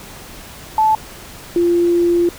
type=tone pair in turn; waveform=sine; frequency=871 / 345.7 Hz; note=A5 / F4; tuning=-18 / -18 cents; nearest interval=octave + major third; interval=1600 cents; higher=first; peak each=-10 / -11 dBFS; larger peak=first; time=0.78-0.95 / 1.56-2.29 s; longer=second; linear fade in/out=2 ms; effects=pink hiss -36 dBFS RMS until 2.38 s